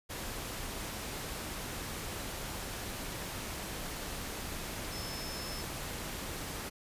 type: tone in noise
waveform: sine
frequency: 5250 Hz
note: E8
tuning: 8 cents flat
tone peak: -44 dBFS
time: 4.91-5.63 s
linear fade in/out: 20 ms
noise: pink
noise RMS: -40 dBFS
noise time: 0.09-6.7 s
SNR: -7 dB
effects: resampled to 32000 Hz